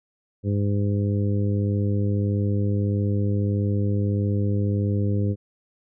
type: harmonic tone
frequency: 101.6 Hz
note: G#2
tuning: 38 cents flat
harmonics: 1 / 2 / 3 / 4 / 5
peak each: -21 / -27 / -31 / -33 / -35 dBFS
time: 0.43-5.36 s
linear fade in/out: 50 ms
effects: none